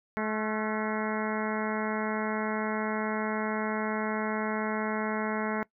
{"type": "harmonic tone with a mistuned harmonic", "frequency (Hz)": 215.5, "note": "A3", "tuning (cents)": -36, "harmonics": [1, 2, 3, 4, 5, 6, 7, 8, 9, 10], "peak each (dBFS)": [-32, -35, -37, -38, -39, -40, -40, -41, -42, -42], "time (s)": [0.17, 5.63], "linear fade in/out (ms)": 0, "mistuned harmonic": 6, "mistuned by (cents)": 66, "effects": ["noise-tail reverb RT60 0.1 s tail -21 dB re dry"]}